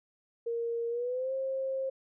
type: tone with pitch glide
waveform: sine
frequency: 466.2 to 532.4 Hz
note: A#4 to C5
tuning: 0 to +30 cents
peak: -30 dBFS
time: 0.46-1.9 s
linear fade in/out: 10 ms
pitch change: +230 cents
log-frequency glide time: 0.89-1.33 s
effects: none